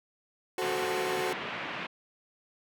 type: chord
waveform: 30% pulse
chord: F# diminished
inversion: none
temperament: equal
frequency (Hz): 370 / 440 / 523.3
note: F#4 / A4 / C5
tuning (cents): 0 / 0 / 0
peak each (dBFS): -29 / -33 / -35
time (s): 0.58-1.33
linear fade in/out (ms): 2
type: band-pass noise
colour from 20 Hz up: white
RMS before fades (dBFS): -37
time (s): 0.61-1.87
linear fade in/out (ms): 10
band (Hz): 120 to 2700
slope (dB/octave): 24
effects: none